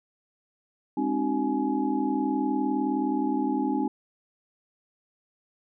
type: tone cluster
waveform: sine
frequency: 206.9 / 265.9 / 305.4 / 377 / 841 Hz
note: G#3 / C4 / D#4 / F#4 / G#5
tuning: -6 / +28 / -32 / +32 / +22 cents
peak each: -33 / -27 / -28 / -35 / -32 dBFS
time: 0.97-3.88 s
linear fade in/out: 5 ms
effects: none

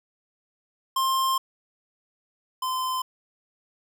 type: tone pair in turn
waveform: square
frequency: 1057 / 1030.5 Hz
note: C6 / C6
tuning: +17 / -27 cents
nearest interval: unison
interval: 44 cents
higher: first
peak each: -22 / -26 dBFS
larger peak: first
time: 0.96-1.38 / 2.62-3.02 s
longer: first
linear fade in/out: 5 ms
effects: none

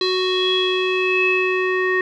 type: tone with low-pass filter sweep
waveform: square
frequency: 370.5 Hz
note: F#4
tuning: 2 cents sharp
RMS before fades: -19 dBFS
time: 0.01-2.01 s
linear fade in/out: 2 ms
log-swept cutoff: 4000 to 2000 Hz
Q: 9.9
effects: none

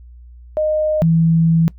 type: tone pair in turn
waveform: sine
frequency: 616 / 164.15 Hz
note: D#5 / E3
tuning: -17 / -7 cents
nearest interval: octave + major seventh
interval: 2290 cents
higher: first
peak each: -14 / -10 dBFS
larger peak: second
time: 0.57-1.02 / 1.02-1.68 s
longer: second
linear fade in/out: 0 ms
effects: noise-tail reverb RT60 0.1 s tail -21 dB re dry + added 60 Hz sine -37 dBFS peak until 1.78 s

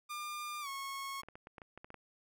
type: tone with pitch glide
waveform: sawtooth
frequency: 1201 to 1095 Hz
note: D6 to C#6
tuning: +38 to -22 cents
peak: -36 dBFS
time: 0.09-1.22 s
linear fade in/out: 20 ms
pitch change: -160 cents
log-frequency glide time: 0.61-0.68 s
type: clicks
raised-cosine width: 0.5 ms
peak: -34 dBFS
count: 10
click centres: 1.234 / 1.286 / 1.355 / 1.471 / 1.582 / 1.618 / 1.776 / 1.845 / 1.904 / 1.943 s
effects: none

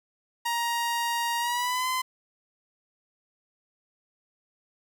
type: tone with pitch glide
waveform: sawtooth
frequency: 940 to 1025.1 Hz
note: A#5 to C6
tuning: +14 to -36 cents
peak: -22 dBFS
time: 0.45-2.02 s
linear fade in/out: 10 ms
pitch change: +150 cents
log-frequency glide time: 1.38-1.88 s
effects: 9-bit

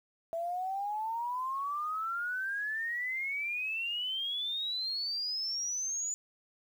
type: exponential sweep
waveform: sine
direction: up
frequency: 658 to 7010 Hz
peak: -32 dBFS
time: 0.33-6.14 s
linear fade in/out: 0 ms
effects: 10-bit

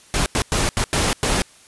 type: noise bursts at uneven times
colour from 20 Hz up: pink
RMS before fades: -19 dBFS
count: 6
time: 0.14-0.26 / 0.35-0.42 / 0.52-0.69 / 0.77-0.84 / 0.93-1.13 / 1.23-1.42 s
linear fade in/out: 0 ms
effects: white hiss -49 dBFS RMS until 1.67 s + resampled to 24000 Hz

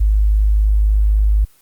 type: tone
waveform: sine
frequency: 51.91 Hz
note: G#1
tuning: in tune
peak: -10 dBFS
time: 0-1.45 s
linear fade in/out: 10 ms
effects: white hiss -53 dBFS RMS until 1.61 s + Opus 24 kbps

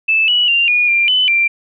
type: tone with pitch steps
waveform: sine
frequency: 2629 / 2937 / 2782 / 2444 / 2383 / 3014 / 2364 Hz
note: E7 / F#7 / F7 / D#7 / D7 / F#7 / D7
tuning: -5 / -13 / -7 / -32 / +25 / +31 / +11 cents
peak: -10 dBFS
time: 0.08-1.48 s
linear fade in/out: 10 ms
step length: 200 ms
effects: none

